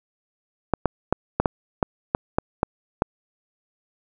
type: clicks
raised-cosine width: 1 ms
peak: -4 dBFS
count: 10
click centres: 0.737 / 0.857 / 1.126 / 1.4 / 1.458 / 1.828 / 2.149 / 2.385 / 2.631 / 3.021 s
effects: none